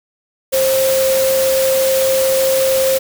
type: tone in noise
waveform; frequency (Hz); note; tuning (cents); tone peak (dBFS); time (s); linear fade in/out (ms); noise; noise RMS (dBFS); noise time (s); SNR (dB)
sine; 530; C5; +22; -12; 0.52-2.99; 20; white; -21; 0.52-2.99; +6
effects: none